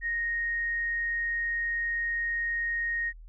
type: tone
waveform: sine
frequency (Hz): 1864.7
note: A#6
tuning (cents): 0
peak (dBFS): -27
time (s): 0.01-3.13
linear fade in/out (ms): 50
effects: added 40 Hz sine -44 dBFS peak until 3.28 s